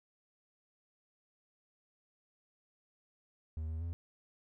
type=tone with pitch steps; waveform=triangle; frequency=78.9 / 80.1 / 84.3 Hz; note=D#2 / E2 / E2; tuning=+25 / -49 / +39 cents; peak=-34 dBFS; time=3.57-3.93 s; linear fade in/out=0 ms; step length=120 ms; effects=none